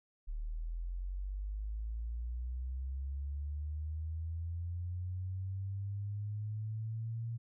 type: linear sweep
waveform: sine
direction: up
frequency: 36.71 to 116.54 Hz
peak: -36 dBFS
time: 0.27-7.38 s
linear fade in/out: 20 ms
effects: none